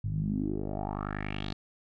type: tone with low-pass filter sweep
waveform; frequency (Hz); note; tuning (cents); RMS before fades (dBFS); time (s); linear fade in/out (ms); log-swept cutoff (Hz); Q
10% pulse; 50.6; G#1; -44; -33; 0.04-1.53; 5; 110 to 4300; 4.8
effects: none